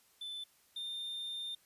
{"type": "tone pair in turn", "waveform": "triangle", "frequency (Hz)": [3520, 3615], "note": ["A7", "A7"], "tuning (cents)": [0, 46], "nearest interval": "unison", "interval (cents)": 46, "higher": "second", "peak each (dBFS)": [-39, -37], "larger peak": "second", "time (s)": [[0.21, 0.44], [0.76, 1.55]], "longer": "second", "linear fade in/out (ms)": 5, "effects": ["white hiss -68 dBFS RMS until 1.65 s", "resampled to 32000 Hz"]}